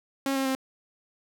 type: tone with pitch steps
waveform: sawtooth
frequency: 272.4 / 268.3 / 264.3 Hz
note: C#4 / C4 / C4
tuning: -30 / +44 / +18 cents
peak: -21 dBFS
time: 0.26-0.551 s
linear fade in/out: 2 ms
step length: 97 ms
effects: none